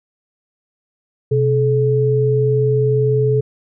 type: tone pair together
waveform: sine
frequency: 127.98 / 429.8 Hz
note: C3 / A4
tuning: -38 / -41 cents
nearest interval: octave + major sixth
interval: 2097 cents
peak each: -15 dBFS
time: 1.31-3.41 s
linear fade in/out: 10 ms
effects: none